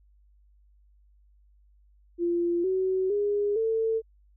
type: tone with pitch steps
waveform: sine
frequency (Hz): 344.9 / 376.1 / 410.2 / 447.3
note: F4 / F#4 / G#4 / A4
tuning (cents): -22 / +28 / -21 / +28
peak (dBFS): -23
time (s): 2.18-4.02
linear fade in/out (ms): 50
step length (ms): 460
effects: added 50 Hz sine -57 dBFS peak until 4.36 s